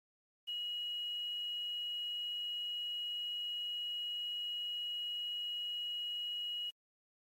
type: tone with quantisation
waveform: sine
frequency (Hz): 2901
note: F#7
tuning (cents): -35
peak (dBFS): -37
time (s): 0.47-6.71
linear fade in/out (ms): 20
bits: 10
effects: AAC 64 kbps